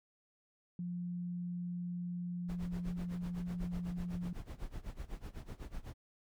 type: tone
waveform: sine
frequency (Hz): 176.1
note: F3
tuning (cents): +15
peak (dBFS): -37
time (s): 0.79-4.33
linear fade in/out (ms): 2
type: noise with tremolo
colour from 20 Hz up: brown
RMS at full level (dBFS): -42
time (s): 2.48-5.94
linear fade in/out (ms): 20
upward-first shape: sine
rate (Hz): 8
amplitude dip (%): 90
effects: none